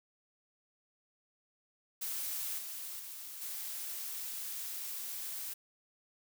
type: noise with level steps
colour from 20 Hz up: blue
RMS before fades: -38 / -43 / -46 / -41 dBFS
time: 2.01-5.54 s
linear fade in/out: 10 ms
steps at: 2.58 / 2.99 / 3.41 s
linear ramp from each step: 10 ms
effects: none

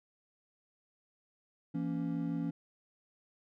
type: chord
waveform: triangle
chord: A# diminished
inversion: second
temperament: just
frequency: 167.82 / 233.1 / 279.7 Hz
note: E3 / A#3 / C#4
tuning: +31 / 0 / +16 cents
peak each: -34 / -38 / -34 dBFS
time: 1.74-2.51 s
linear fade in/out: 10 ms
effects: none

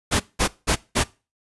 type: noise bursts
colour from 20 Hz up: pink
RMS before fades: -19 dBFS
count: 4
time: 0.11-1.04 s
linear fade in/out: 20 ms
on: 90 ms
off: 190 ms
effects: noise-tail reverb RT60 0.3 s tail -21 dB re dry + resampled to 24000 Hz

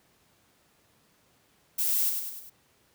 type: noise with echo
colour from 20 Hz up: violet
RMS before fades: -27 dBFS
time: 1.78-2.1 s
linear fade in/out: 10 ms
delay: 100 ms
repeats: 4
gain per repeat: -5 dB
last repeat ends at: 2.5 s
effects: pink hiss -65 dBFS RMS until 2.94 s + high-pass 80 Hz 12 dB/octave

